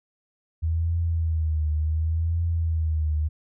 sine tone with vibrato, 80.3 Hz, E2, 45 cents flat, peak -21 dBFS, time 0.62-3.29 s, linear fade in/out 20 ms, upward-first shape triangle, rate 0.69 Hz, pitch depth 94 cents each way, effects none

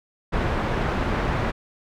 pink low-pass noise, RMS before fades -24 dBFS, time 0.32-1.52 s, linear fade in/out 20 ms, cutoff 1800 Hz, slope 12 dB/octave, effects none

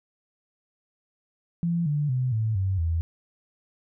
sine tone with pitch steps, 170.1 / 147.23 / 127.43 / 110.3 / 95.47 / 82.63 Hz, F3 / D3 / C3 / A2 / G2 / E2, -45 / +5 / -45 / +5 / -45 / +5 cents, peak -22 dBFS, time 1.63-3.01 s, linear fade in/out 0 ms, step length 230 ms, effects none

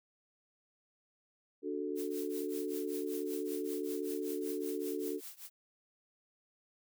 sine chord, D major, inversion none, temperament equal, 293.7 / 370 / 440 Hz, D4 / F#4 / A4, 0 / 0 / 0 cents, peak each -39 dBFS, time 1.62-5.21 s, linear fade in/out 50 ms
blue noise with tremolo, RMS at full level -45 dBFS, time 1.95-5.5 s, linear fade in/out 50 ms, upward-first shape triangle, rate 5.2 Hz, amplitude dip 95%
effects none

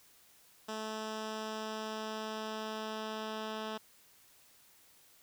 10% pulse tone with low-pass filter sweep, 217.7 Hz, A3, 18 cents flat, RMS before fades -40 dBFS, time 0.68-3.78 s, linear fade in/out 10 ms, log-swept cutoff 6500 to 4200 Hz, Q 1.3, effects white hiss -63 dBFS RMS until 5.22 s

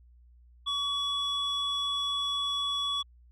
sine tone pair together, 1133 / 3395 Hz, C#6 / G#7, +37 / +37 cents, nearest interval octave + perfect fifth, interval 1900 cents, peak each -32 / -27 dBFS, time 0.66-3.03 s, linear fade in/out 20 ms, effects tanh soft clip ceiling -25 dBFS + added 60 Hz sine -54 dBFS peak until 3.31 s

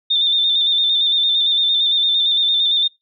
sine tone with vibrato, 3600 Hz, A7, 39 cents sharp, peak -13 dBFS, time 0.1-2.88 s, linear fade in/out 10 ms, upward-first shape square, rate 8.8 Hz, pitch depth 30 cents each way, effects noise-tail reverb RT60 0.2 s tail -21 dB re dry

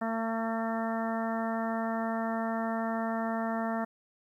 harmonic tone, 225.8 Hz, A3, 45 cents sharp, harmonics 1 / 2 / 3 / 4 / 5 / 6 / 7 / 8, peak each -32 / -42 / -34 / -39 / -42 / -41 / -49 / -42 dBFS, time 0.01-3.85 s, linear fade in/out 10 ms, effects 11-bit

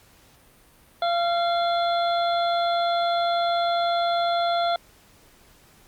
harmonic tone with a mistuned harmonic, 687 Hz, F5, 29 cents flat, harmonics 1 / 2 / 3 / 5 / 6, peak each -21 / -29 / -40 / -32 / -37 dBFS, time 1.02-4.76 s, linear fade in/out 2 ms, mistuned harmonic 3, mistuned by +40 cents, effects pink hiss -55 dBFS RMS until 5.87 s + Opus 48 kbps

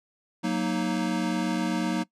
square chord, D# minor, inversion first, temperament equal, 185 / 233.1 / 311.1 Hz, F#3 / A#3 / D#4, 0 / 0 / 0 cents, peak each -30 dBFS, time 0.43-2.04 s, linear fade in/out 20 ms, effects noise-tail reverb RT60 0.1 s tail -21 dB re dry + low-pass 8000 Hz 12 dB/octave

